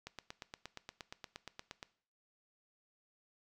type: click train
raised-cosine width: 0.2 ms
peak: -27 dBFS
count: 16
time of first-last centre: 0.07-1.828 s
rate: 8.53 Hz
effects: noise-tail reverb RT60 0.5 s tail -18 dB re dry